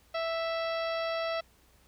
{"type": "harmonic tone with a mistuned harmonic", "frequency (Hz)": 659, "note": "E5", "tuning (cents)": -1, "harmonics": [1, 2, 3, 4, 5, 6, 7, 8], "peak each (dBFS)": [-31, -37, -41, -43, -45, -47, -48, -49], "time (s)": [0.14, 1.41], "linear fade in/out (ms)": 10, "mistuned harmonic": 8, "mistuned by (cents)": 51, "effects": ["added 60 Hz sine -64 dBFS peak until 1.87 s", "pink hiss -64 dBFS RMS until 1.87 s"]}